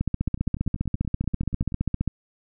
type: two click trains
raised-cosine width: 5 ms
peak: -24 / -11 dBFS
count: 16 / 32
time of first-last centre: 0.28-1.722 / 0.01-2.077 s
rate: 10.4 / 15 Hz
effects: none